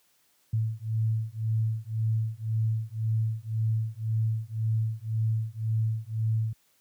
sine beating tone pair, 110 / 111.9 Hz, A2 / A2, 0 / +30 cents, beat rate 1.9 Hz, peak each -28 dBFS, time 0.53-6.53 s, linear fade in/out 5 ms, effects white hiss -67 dBFS RMS until 6.8 s + high-pass 60 Hz 12 dB/octave

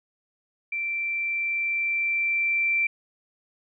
sine tone with level ramp, 2347 Hz, D7, 2 cents flat, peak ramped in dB -26 to -20 dBFS, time 0.72-2.87 s, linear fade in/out 5 ms, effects none

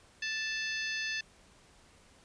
harmonic tone with a mistuned harmonic, 880 Hz, A5, in tune, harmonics 2 / 3 / 4 / 5 / 6 / 7, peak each -36 / -38 / -43 / -43 / -43 / -46 dBFS, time 0.22-1.21 s, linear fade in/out 5 ms, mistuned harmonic 6, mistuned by -78 cents, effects pink hiss -61 dBFS RMS until 2.24 s + resampled to 22050 Hz

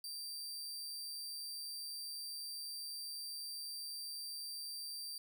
sawtooth tone, 4688 Hz, D8, 4 cents flat, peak -40 dBFS, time 0.04-5.18 s, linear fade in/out 2 ms, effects none

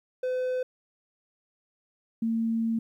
triangle / sine tone pair in turn, 508 / 226.9 Hz, B4 / A#3, +49 / -47 cents, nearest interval octave + major second, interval 1396 cents, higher first, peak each -24 dBFS, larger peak neither, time 0.23-0.63 / 2.22-2.79 s, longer second, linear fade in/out 5 ms, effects 11-bit

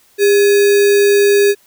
sine tone with sample-and-hold, 405 Hz, G#4, 43 cents flat, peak -7 dBFS, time 0.18-1.55 s, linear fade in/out 50 ms, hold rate 2100 Hz, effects white hiss -52 dBFS RMS until 1.66 s

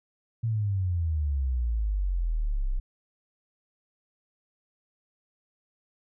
sine exponential sweep, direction down, 116.54 to 30.83 Hz, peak -24 dBFS, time 0.43-2.8 s, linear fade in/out 10 ms, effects none

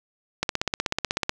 click train, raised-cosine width 0.2 ms, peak -6 dBFS, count 15, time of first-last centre 0.43-1.294 s, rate 16.2 Hz, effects none

